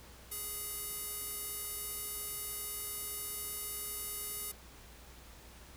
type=tone with band-pass filter; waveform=square; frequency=415 Hz; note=G#4; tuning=1 cent flat; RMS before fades=-41 dBFS; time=0.31-4.52 s; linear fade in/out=10 ms; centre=12000 Hz; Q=2.4; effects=added 60 Hz sine -56 dBFS peak until 5.76 s + pink hiss -56 dBFS RMS until 5.76 s